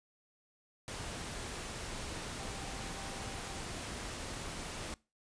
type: tone in noise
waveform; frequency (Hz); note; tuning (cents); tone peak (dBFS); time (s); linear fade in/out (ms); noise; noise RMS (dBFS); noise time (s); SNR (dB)
sine; 784; G5; 0; -51; 2.39-3.6; 0; pink; -42; 0.88-4.94; -12
effects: noise-tail reverb RT60 0.3 s tail -23 dB re dry + resampled to 22050 Hz